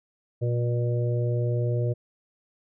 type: harmonic tone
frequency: 120 Hz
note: B2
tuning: 49 cents flat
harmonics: 1 / 3 / 4 / 5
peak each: -23 / -33 / -33 / -35 dBFS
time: 0.41-1.94 s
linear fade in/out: 20 ms
effects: none